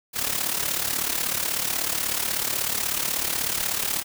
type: noise with amplitude modulation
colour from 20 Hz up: white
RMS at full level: -23 dBFS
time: 0.13-4.04 s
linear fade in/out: 50 ms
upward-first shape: sine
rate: 36.3 Hz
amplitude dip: 70%
effects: none